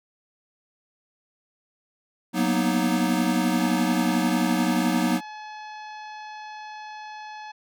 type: chord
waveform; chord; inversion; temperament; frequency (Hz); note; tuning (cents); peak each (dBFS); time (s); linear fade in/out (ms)
square; B major seventh; second; equal with one note detuned; 185 / 235.5 / 246.9 / 311.1; F#3 / A#3 / B3 / D#4; 0 / +18 / 0 / 0; -27; 2.33-5.21; 50
type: harmonic tone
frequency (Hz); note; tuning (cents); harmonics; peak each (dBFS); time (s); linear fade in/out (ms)
853; G#5; +46; 1 / 2 / 3 / 4 / 5 / 6 / 7; -37 / -44 / -48 / -53 / -52 / -58 / -59; 3.59-7.52; 10
effects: none